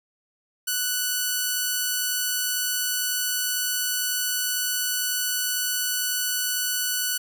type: tone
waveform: 5% pulse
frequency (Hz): 1483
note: F#6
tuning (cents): +4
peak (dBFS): -12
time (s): 0.67-7.18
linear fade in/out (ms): 10
effects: none